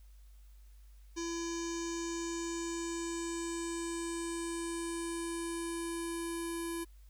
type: tone with low-pass filter sweep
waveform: square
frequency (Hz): 336.4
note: E4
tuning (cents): +35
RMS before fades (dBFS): -38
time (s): 1.16-6.85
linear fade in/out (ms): 20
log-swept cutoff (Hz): 6200 to 11000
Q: 5.8
effects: added 50 Hz sine -53 dBFS peak until 7.09 s + white hiss -71 dBFS RMS until 7.09 s